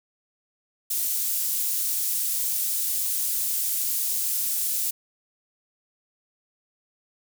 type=high-pass noise; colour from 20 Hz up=pink; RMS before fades=-26 dBFS; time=0.9-4.91 s; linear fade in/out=10 ms; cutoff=10000 Hz; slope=12 dB/octave; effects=none